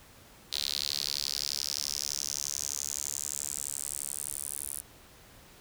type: tone with high-pass filter sweep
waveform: sawtooth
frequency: 71.6 Hz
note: D2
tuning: 43 cents flat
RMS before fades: -35 dBFS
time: 0.52-4.81 s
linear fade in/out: 10 ms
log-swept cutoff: 4000 to 10000 Hz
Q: 4.5
effects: pink hiss -55 dBFS RMS until 5.6 s